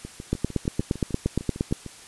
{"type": "two click trains", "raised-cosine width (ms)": 3, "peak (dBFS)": [-22, -9], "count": [13, 13], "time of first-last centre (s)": [[0.05, 1.863], [0.33, 1.725]], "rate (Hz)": [6.62, 8.6], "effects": ["white hiss -46 dBFS RMS until 2.07 s", "resampled to 24000 Hz"]}